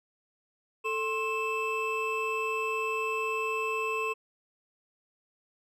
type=tone cluster; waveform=triangle; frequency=441 / 1062 / 2632 Hz; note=A4 / C6 / E7; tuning=+4 / +25 / -3 cents; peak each=-31 dBFS; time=0.84-4.14 s; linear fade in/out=20 ms; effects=none